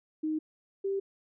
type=tone pair in turn; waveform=sine; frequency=311.1 / 392 Hz; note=D#4 / G4; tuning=0 / 0 cents; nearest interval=major third; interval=400 cents; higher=second; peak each=-28 dBFS; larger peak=neither; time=0.23-0.39 / 0.84-1 s; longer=neither; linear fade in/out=10 ms; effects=none